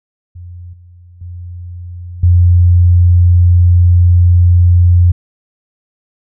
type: tone with level steps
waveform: sine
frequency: 88 Hz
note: F2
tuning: 14 cents sharp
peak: -27 / -36 / -24 / -4 dBFS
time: 0.35-5.12 s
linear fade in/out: 10 ms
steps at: 0.73 / 1.21 / 2.23 s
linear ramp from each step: 5 ms
effects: none